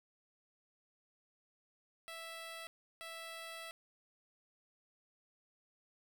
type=tone bursts at uneven times; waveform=10% pulse; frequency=659.3 Hz; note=E5; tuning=in tune; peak=-37 dBFS; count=2; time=2.08-2.67 / 3.01-3.71 s; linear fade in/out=0 ms; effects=11-bit